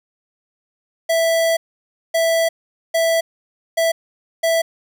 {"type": "tone bursts at uneven times", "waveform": "square", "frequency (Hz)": 659.3, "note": "E5", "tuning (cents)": 0, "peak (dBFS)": -15, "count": 5, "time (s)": [[1.09, 1.57], [2.14, 2.49], [2.94, 3.21], [3.77, 3.92], [4.43, 4.62]], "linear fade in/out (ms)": 10, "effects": []}